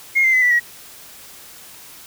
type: tone with pitch steps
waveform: sine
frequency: 2144 / 2083 / 2024 / 1966.1 / 1910.1 Hz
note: C7 / C7 / B6 / B6 / A#6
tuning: +42 / -8 / +42 / -8 / +42 cents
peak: -11 dBFS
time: 0.15-0.6 s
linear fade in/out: 20 ms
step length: 90 ms
effects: tanh soft clip ceiling -7 dBFS + white hiss -41 dBFS RMS until 2.06 s